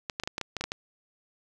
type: clicks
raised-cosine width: 0.2 ms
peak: -14 dBFS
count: 10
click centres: 0.098 / 0.199 / 0.236 / 0.275 / 0.381 / 0.413 / 0.567 / 0.61 / 0.64 / 0.719 s
effects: none